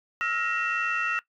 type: tone cluster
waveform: sine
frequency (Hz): 1309 / 1411 / 1883 / 2696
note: E6 / F6 / A#6 / E7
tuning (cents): -13 / +17 / +17 / +38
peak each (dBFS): -30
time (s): 0.21-1.19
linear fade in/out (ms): 0
effects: noise-tail reverb RT60 0.1 s tail -18 dB re dry + tanh soft clip ceiling -18 dBFS